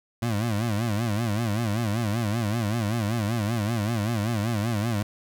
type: tone with vibrato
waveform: 25% pulse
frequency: 110 Hz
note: A2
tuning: in tune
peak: -20 dBFS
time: 0.22-5.03 s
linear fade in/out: 5 ms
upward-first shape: sine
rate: 5.2 Hz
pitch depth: 150 cents each way
effects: none